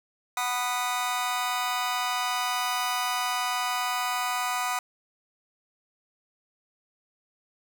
sawtooth chord, B major, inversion second, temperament just, 740.8 / 987.8 / 1234.7 Hz, F#5 / B5 / D#6, +2 / 0 / -14 cents, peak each -27 dBFS, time 0.37-4.79 s, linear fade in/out 2 ms, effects none

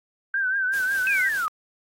sine tone with vibrato, 1552 Hz, G6, 18 cents flat, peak -21 dBFS, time 0.34-1.29 s, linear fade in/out 2 ms, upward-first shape triangle, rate 5.5 Hz, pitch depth 83 cents each way
white noise with tremolo, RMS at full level -38 dBFS, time 0.73-1.46 s, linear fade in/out 5 ms, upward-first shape sine, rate 5.1 Hz, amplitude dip 40%
sine linear sweep, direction down, 2600 to 1196 Hz, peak -22 dBFS, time 1.07-1.48 s, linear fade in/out 0 ms
effects AAC 48 kbps

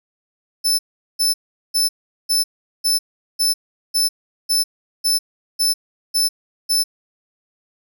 sawtooth tone bursts, 5274 Hz, E8, in tune, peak -12 dBFS, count 12, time 0.64-6.84 s, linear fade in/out 20 ms, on 150 ms, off 400 ms, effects none

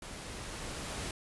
pink noise with level ramp, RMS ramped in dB -45 to -38 dBFS, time 0.02-1.11 s, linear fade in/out 2 ms, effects resampled to 24000 Hz

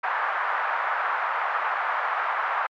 white band-pass noise, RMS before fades -26 dBFS, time 0.03-2.67 s, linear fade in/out 10 ms, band 780 to 1500 Hz, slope 24 dB/octave, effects MP3 96 kbps

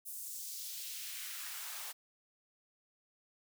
white noise with high-pass filter sweep, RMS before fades -44 dBFS, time 0.05-1.93 s, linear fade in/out 20 ms, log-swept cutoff 9900 to 720 Hz, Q 1.2, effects none

